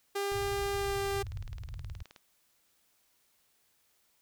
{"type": "tone with pitch glide", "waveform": "sawtooth", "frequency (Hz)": [400, 396.5], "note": ["G4", "G4"], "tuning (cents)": [35, 20], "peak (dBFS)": -27, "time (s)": [0.15, 1.23], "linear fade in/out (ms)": 10, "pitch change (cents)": -15, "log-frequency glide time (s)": [0.75, 0.99]}
{"type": "low-pass noise", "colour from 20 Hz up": "white", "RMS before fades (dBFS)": -41, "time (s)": [0.31, 2.03], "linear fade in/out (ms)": 10, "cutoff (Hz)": 120, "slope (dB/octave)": 48}
{"type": "click train", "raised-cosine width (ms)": 0.2, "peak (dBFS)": -33, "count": 36, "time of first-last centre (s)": [0.32, 2.162], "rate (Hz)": 19}
{"effects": ["white hiss -71 dBFS RMS until 4.21 s"]}